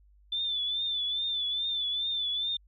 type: tone with vibrato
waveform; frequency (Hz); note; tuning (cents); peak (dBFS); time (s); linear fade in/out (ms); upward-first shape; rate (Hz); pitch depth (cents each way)
sine; 3520; A7; 0; -28; 0.32-2.57; 5; triangle; 2.4; 72
effects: added 50 Hz sine -57 dBFS peak until 2.67 s